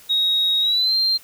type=tone with pitch glide; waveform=sine; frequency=3779 to 4169 Hz; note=A#7 to C8; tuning=+23 to -7 cents; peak=-15 dBFS; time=0.09-1.18 s; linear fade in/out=20 ms; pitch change=+170 cents; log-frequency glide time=0.61-0.95 s; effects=tanh soft clip ceiling -11 dBFS + white hiss -47 dBFS RMS until 1.23 s